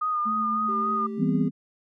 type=tone with vibrato; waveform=sine; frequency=1228 Hz; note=D#6; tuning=23 cents flat; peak=-23 dBFS; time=0.01-1.07 s; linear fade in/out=10 ms; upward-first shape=sine; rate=3.6 Hz; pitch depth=32 cents each way
type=tone with tremolo; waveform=sine; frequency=218.8 Hz; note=A3; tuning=9 cents flat; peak=-29 dBFS; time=0.25-1.23 s; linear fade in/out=20 ms; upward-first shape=triangle; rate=7.8 Hz; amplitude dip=30%
type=tone with pitch glide; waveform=triangle; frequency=392 to 409.6 Hz; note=G4 to G#4; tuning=0 to -24 cents; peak=-33 dBFS; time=0.68-1.49 s; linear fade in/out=10 ms; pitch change=+76 cents; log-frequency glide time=1.13-1.34 s
type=chord; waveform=sine; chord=C major seventh; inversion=first; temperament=just; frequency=163.52 / 196.22 / 245.3 / 261.6 Hz; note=E3 / G3 / B3 / C4; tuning=-14 / +2 / -12 / 0 cents; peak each=-26 dBFS; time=1.17-1.51 s; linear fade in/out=50 ms
effects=none